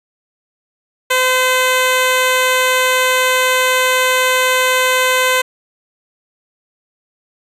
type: tone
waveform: 10% pulse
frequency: 512 Hz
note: C5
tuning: 38 cents flat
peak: -3 dBFS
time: 1.1-5.42 s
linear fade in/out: 10 ms
effects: resampled to 32000 Hz